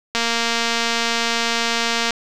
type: click train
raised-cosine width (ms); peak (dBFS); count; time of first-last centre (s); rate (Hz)
0.2; -3; 455; 0.15-2.107; 232
effects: none